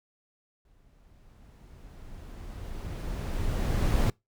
brown noise with exponential growth, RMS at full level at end -22 dBFS, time 0.65-4.1 s, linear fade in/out 2 ms, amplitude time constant 750 ms, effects noise-tail reverb RT60 0.2 s tail -25 dB re dry

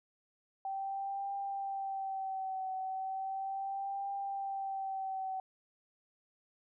sine tone with vibrato, 775 Hz, G5, 20 cents flat, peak -35 dBFS, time 0.65-5.4 s, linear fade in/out 2 ms, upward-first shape triangle, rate 0.36 Hz, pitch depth 43 cents each way, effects none

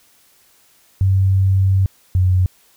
sine tone pair in turn, 95.9 / 91.91 Hz, G2 / F#2, -37 / -11 cents, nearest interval minor second, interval 74 cents, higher first, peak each -11 dBFS, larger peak neither, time 1.01-1.86 / 2.15-2.46 s, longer first, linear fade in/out 0 ms, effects white hiss -54 dBFS RMS until 2.76 s

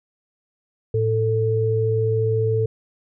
sine tone pair together, 110.7 / 442.8 Hz, A2 / A4, +11 / +11 cents, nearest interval 2 octaves, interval 2400 cents, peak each -20 dBFS, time 0.94-2.66 s, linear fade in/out 5 ms, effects none

